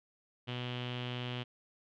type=tone with low-pass filter; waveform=sawtooth; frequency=123.47 Hz; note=B2; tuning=in tune; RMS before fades=-39 dBFS; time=0.47-1.44 s; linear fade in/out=20 ms; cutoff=3100 Hz; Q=6; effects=none